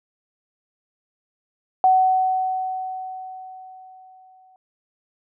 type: tone with exponential decay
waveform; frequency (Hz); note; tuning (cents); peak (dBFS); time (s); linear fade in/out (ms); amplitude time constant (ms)
sine; 750; F#5; +23; -11; 1.84-4.56; 1; 590
effects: none